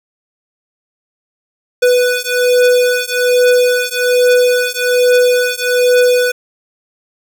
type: beating tone pair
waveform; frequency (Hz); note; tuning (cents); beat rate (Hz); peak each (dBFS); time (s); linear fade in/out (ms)
square; 494.2 / 495.4; B4 / B4; +1 / +5; 1.2; -13; 1.82-6.32; 10
effects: none